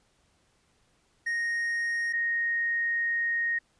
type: tone pair in turn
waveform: triangle / sine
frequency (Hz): 1864 / 1864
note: A#6 / A#6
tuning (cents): -1 / -1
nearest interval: unison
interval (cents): 0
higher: neither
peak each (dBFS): -25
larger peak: neither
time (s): 1.26-2.13 / 2.13-3.59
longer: second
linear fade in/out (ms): 10
effects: pink hiss -68 dBFS RMS until 3.79 s + resampled to 22050 Hz